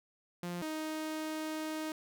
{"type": "tone pair in turn", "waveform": "sawtooth", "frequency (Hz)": [175.3, 312.3], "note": ["F3", "D#4"], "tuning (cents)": [7, 7], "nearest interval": "minor seventh", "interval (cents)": 1000, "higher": "second", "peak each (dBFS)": [-33, -32], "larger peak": "second", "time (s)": [[0.43, 0.62], [0.62, 1.92]], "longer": "second", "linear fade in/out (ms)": 2, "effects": []}